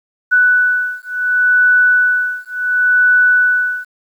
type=beating tone pair; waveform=sine; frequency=1486 / 1486.7 Hz; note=F#6 / F#6; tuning=+7 / +8 cents; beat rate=0.7 Hz; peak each=-13 dBFS; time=0.31-3.85 s; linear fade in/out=20 ms; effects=8-bit